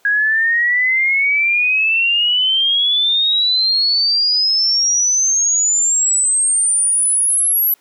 sine exponential sweep, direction up, 1642 to 11830 Hz, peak -12 dBFS, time 0.05-7.74 s, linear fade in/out 2 ms, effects pink hiss -55 dBFS RMS until 7.8 s + high-pass 400 Hz 12 dB/octave

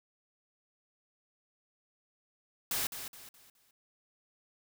white noise with echo, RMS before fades -33 dBFS, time 2.71-2.87 s, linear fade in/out 2 ms, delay 210 ms, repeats 4, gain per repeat -9 dB, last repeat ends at 3.71 s, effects none

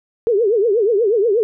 sine tone with vibrato, 432 Hz, A4, 32 cents flat, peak -12 dBFS, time 0.27-1.43 s, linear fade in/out 0 ms, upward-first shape triangle, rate 8.3 Hz, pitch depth 240 cents each way, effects none

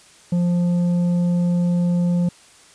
sine tone with tanh clipping, 175.2 Hz, F3, 6 cents sharp, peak -17 dBFS, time 0.32-2.29 s, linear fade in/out 5 ms, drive 6 dB, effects white hiss -49 dBFS RMS until 2.74 s + resampled to 22050 Hz

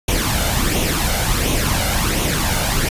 pink noise with flanger, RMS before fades -18 dBFS, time 0.08-2.89 s, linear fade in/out 5 ms, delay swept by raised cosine 0.31 to 1.41 ms, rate 1.4 Hz, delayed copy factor +0.55, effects resampled to 32000 Hz

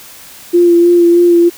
sine tone with vibrato, 345.6 Hz, F4, 18 cents flat, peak -4 dBFS, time 0.53-1.5 s, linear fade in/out 20 ms, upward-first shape sine, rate 3.2 Hz, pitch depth 20 cents each way, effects white hiss -35 dBFS RMS until 1.57 s

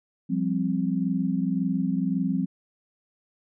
sine chord, F suspended second, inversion none, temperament just, 174.61 / 196.44 / 261.9 Hz, F3 / G3 / C4, 0 / +4 / +2 cents, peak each -27 dBFS, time 0.29-2.46 s, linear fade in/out 20 ms, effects none

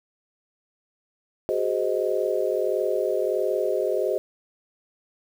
sine chord, Ab dominant seventh, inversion third, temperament just, 373.8 / 415.3 / 519.1 / 623 Hz, Gb4 / Ab4 / C5 / Eb5, +18 / 0 / -14 / +2 cents, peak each -27 dBFS, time 1.49-4.18 s, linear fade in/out 0 ms, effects 8-bit

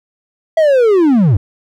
triangle linear sweep, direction down, 659.3 to 84.9 Hz, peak -5 dBFS, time 0.57-1.37 s, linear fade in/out 5 ms, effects none

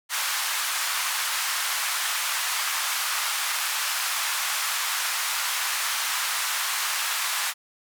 pink band-pass noise, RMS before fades -27 dBFS, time 0.09-7.54 s, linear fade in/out 50 ms, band 1000 to 15000 Hz, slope 24 dB/octave, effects none

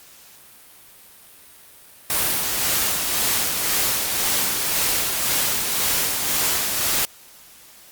white noise with tremolo, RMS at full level -20 dBFS, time 2.1-7.05 s, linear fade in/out 0 ms, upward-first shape sine, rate 1.9 Hz, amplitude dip 35%, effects white hiss -47 dBFS RMS until 7.91 s + Opus 48 kbps

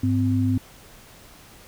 sine tone pair together, 102.3 / 256.9 Hz, G#2 / C4, -26 / -32 cents, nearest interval octave + major third, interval 1594 cents, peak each -21 dBFS, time 0.03-0.58 s, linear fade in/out 5 ms, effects pink hiss -48 dBFS RMS until 1.67 s

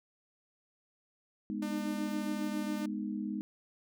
sine chord, G# minor, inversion none, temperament equal with one note detuned, 207.7 / 246.9 / 308.3 Hz, G#3 / B3 / D#4, 0 / 0 / -16 cents, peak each -36 / -40 / -39 dBFS, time 1.5-3.41 s, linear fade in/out 0 ms
sawtooth tone, 301 Hz, D4, 43 cents sharp, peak -34 dBFS, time 1.62-2.86 s, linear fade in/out 5 ms
effects none

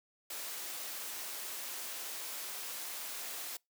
white high-pass noise, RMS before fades -42 dBFS, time 0.3-3.57 s, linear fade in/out 5 ms, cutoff 350 Hz, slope 12 dB/octave, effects noise-tail reverb RT60 0.2 s tail -26 dB re dry

